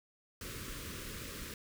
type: band-stop noise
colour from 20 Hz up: pink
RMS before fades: -44 dBFS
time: 0.41-1.54 s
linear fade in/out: 2 ms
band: 550 to 1100 Hz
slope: 48 dB/octave
effects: none